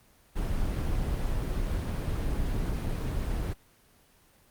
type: noise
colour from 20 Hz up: brown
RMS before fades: -29 dBFS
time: 0.35-3.54 s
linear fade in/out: 20 ms
effects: pink hiss -61 dBFS RMS until 4.5 s + Opus 24 kbps